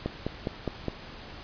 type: click train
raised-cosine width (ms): 2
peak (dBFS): -15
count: 5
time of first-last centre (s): 0.06-0.883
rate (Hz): 4.86
effects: pink hiss -44 dBFS RMS until 1.43 s + resampled to 11025 Hz